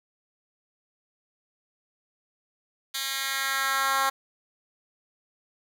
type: tone with high-pass filter sweep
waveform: 10% pulse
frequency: 270 Hz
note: C#4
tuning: 45 cents flat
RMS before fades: -27 dBFS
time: 2.94-4.1 s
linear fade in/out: 10 ms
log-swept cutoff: 3100 to 960 Hz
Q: 1.5
effects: none